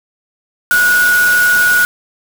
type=tone in noise; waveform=sine; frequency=1459 Hz; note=F#6; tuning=25 cents flat; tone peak=-8 dBFS; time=0.71-1.85 s; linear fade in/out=0 ms; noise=white; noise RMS=-20 dBFS; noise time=0.71-1.85 s; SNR=+9 dB; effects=none